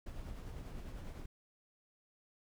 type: noise with tremolo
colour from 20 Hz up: brown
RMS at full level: -44 dBFS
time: 0.06-1.26 s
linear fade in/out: 5 ms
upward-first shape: sine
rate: 10 Hz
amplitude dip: 35%
effects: none